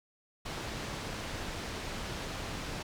pink low-pass noise, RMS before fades -39 dBFS, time 0.45-2.83 s, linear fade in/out 10 ms, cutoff 5900 Hz, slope 12 dB/octave, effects none

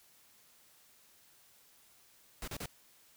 pink noise bursts, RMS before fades -41 dBFS, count 3, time 2.42-2.659 s, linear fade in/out 2 ms, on 57 ms, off 34 ms, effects white hiss -64 dBFS RMS until 3.16 s

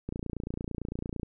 click train, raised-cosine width 3 ms, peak -21 dBFS, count 34, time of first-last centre 0.09-1.232 s, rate 28.9 Hz, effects none

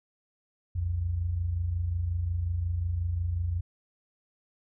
sine tone pair together, 61.7 / 87.26 Hz, B1 / F2, -1 / -1 cents, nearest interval tritone, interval 600 cents, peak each -35 / -27 dBFS, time 0.75-3.61 s, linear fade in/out 10 ms, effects none

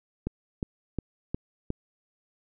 click train, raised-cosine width 3 ms, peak -16 dBFS, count 5, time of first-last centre 0.27-1.704 s, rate 2.79 Hz, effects none

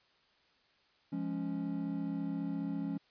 triangle chord, Db major, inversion first, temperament just, 173.24 / 207.9 / 277.2 Hz, F3 / Ab3 / Db4, -14 / +2 / 0 cents, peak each -37 / -38 / -35 dBFS, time 1.12-2.98 s, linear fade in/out 10 ms, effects white hiss -69 dBFS RMS until 3.1 s + resampled to 11025 Hz

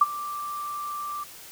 sine tone with ADSR envelope, 1175 Hz, D6, 1 cent sharp, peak -11 dBFS, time 0.01-1.24 s, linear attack 6 ms, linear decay 31 ms, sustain -19 dB, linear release 11 ms, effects white hiss -45 dBFS RMS until 1.51 s

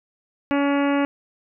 harmonic tone, 282.6 Hz, C#4, 34 cents sharp, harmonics 1 / 2 / 3 / 4 / 5 / 6 / 7 / 8 / 9 / 10, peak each -19 / -25 / -29 / -31 / -33 / -35 / -36 / -37 / -38 / -39 dBFS, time 0.51-1.05 s, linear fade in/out 0 ms, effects none

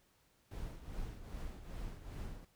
brown noise with tremolo, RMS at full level -42 dBFS, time 0.51-2.45 s, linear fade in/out 5 ms, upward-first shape triangle, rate 2.5 Hz, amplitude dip 70%, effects pink hiss -72 dBFS RMS until 2.55 s

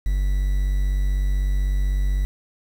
triangle tone with quantisation, 48 Hz, G1, 36 cents flat, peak -16 dBFS, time 0.06-2.25 s, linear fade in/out 0 ms, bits 7, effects none

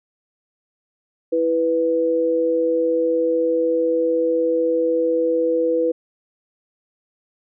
sine tone pair together, 329.6 / 493.6 Hz, E4 / B4, 0 / -1 cents, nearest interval perfect fifth, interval 699 cents, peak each -22 / -17 dBFS, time 1.32-5.92 s, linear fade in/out 10 ms, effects none

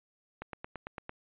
click train, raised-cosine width 0.5 ms, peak -24 dBFS, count 7, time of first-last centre 0.42-1.094 s, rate 8.9 Hz, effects resampled to 8000 Hz

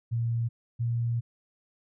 sine tone pair in turn, 116.54 / 117.69 Hz, A#2 / A#2, 0 / +17 cents, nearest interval unison, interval 17 cents, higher second, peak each -25 dBFS, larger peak neither, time 0.11-0.49 / 0.79-1.21 s, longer second, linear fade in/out 20 ms, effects none

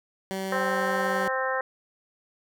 15% pulse tone, 191.6 Hz, G3, 39 cents flat, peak -23 dBFS, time 0.31-1.28 s, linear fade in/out 0 ms
harmonic tone, 261.6 Hz, C4, in tune, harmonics 2 / 3 / 4 / 5 / 6 / 7, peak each -29 / -33 / -32 / -34 / -33 / -32 dBFS, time 0.52-1.61 s, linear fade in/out 2 ms
effects none

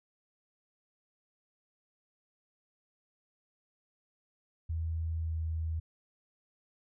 sine tone with pitch glide, 81.4 to 80.56 Hz, E2 to E2, -21 to -39 cents, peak -31 dBFS, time 4.69-5.8 s, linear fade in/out 10 ms, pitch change -18 cents, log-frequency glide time 5.2-5.35 s, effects none

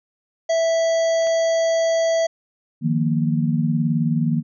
harmonic tone, 658 Hz, E5, 3 cents flat, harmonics 1 / 3 / 5 / 7 / 9 / 10, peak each -16 / -32 / -36 / -37 / -38 / -36 dBFS, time 0.49-2.27 s, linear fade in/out 10 ms
clicks, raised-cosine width 0.3 ms, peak -30 / -23 dBFS, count 2, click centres 1.224 / 1.271 s
sine chord, Eb suspended second, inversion none, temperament equal, 155.56 / 174.61 / 233.1 Hz, Eb3 / F3 / Bb3, 0 / 0 / 0 cents, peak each -20 / -24 / -21 dBFS, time 2.81-4.43 s, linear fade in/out 50 ms
effects none

